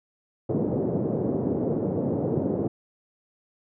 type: band-pass noise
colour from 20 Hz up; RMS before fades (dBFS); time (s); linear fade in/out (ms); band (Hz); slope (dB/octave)
white; -26; 0.49-2.68; 5; 110 to 470; 24
effects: none